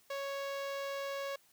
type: tone with notch filter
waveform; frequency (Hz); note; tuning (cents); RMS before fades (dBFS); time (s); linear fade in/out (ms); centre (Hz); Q
sawtooth; 554.4; C#5; 0; -39; 0.1-1.36; 5; 9700; 0.88
effects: white hiss -67 dBFS RMS until 1.52 s